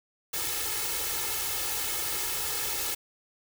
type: noise with comb filter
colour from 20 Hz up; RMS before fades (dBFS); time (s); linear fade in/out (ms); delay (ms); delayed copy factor
white; -31; 0.33-2.95; 10; 2.3; +0.95
effects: none